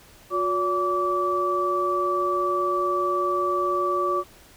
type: tone cluster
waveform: sine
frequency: 360.6 / 570 / 1156 Hz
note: F#4 / C#5 / D6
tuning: -45 / +48 / -28 cents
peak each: -26 / -29 / -23 dBFS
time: 0.3-4.24 s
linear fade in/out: 50 ms
effects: pink hiss -51 dBFS RMS until 4.56 s